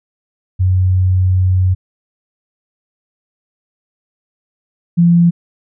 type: tone pair in turn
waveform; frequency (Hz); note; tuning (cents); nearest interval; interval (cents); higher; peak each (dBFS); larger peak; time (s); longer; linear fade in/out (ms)
sine; 92.5 / 171.52; F#2 / F3; 0 / -31; major seventh; 1069; second; -9 / -6; second; 0.59-1.75 / 4.97-5.31; first; 20
effects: none